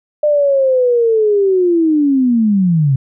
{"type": "linear sweep", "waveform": "sine", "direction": "down", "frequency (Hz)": [604, 128.7], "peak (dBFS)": -9, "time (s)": [0.23, 2.96], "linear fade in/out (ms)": 5, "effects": []}